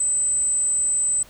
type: tone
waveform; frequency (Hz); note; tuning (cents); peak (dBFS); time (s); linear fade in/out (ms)
sine; 8060; B8; +34; -16; 0-1.23; 5
effects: tanh soft clip ceiling -17 dBFS + pink hiss -49 dBFS RMS until 1.29 s